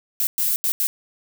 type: noise bursts at uneven times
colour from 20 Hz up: violet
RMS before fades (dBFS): -21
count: 4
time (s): 0.2-0.27 / 0.38-0.56 / 0.64-0.72 / 0.8-0.87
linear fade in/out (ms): 0
effects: none